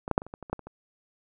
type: clicks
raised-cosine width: 1 ms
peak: -20 / -10 / -6 / -24 / -29 / -24 / -26 / -28 / -14 / -28 / -27 dBFS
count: 11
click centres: 0.079 / 0.113 / 0.179 / 0.219 / 0.266 / 0.339 / 0.427 / 0.498 / 0.53 / 0.593 / 0.67 s
effects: none